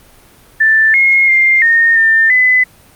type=tone with pitch steps; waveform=sine; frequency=1768 / 2154 / 2107 / 1839 / 1799 / 2011 Hz; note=A6 / C7 / C7 / A#6 / A6 / B6; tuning=+8 / +50 / +12 / -24 / +38 / +31 cents; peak=-6 dBFS; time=0.6-2.64 s; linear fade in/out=10 ms; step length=340 ms; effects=pink hiss -44 dBFS RMS until 2.95 s + Opus 32 kbps